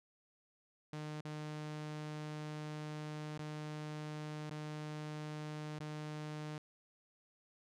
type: tone with dropouts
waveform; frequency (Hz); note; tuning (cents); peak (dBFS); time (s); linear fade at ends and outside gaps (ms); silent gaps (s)
sawtooth; 152; D#3; -40; -38; 0.93-6.58; 2; 1.209-1.25 / 3.378-3.392 / 4.498-4.509 / 5.789-5.802
effects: low-pass 7000 Hz 12 dB/octave